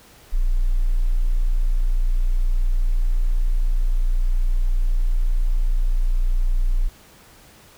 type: tone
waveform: sine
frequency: 29.75 Hz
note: A#0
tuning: 36 cents sharp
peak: -15 dBFS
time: 0.32-6.89 s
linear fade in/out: 20 ms
effects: pink hiss -49 dBFS RMS until 7.77 s